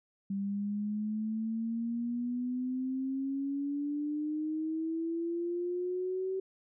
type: exponential sweep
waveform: sine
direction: up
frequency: 196 to 382.5 Hz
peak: -31 dBFS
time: 0.3-6.4 s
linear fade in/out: 5 ms
effects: none